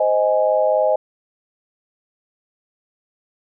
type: chord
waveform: sine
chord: Ab major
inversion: first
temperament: just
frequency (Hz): 519.1 / 623 / 830.6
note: C5 / Eb5 / Ab5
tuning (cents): -14 / +2 / 0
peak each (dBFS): -19 / -16 / -22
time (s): 0-0.96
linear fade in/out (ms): 5
effects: none